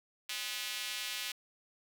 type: tone with high-pass filter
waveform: square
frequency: 114.4 Hz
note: A#2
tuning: 32 cents flat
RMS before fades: -39 dBFS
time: 0.29-1.32 s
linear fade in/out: 5 ms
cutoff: 2800 Hz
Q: 1.4
effects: none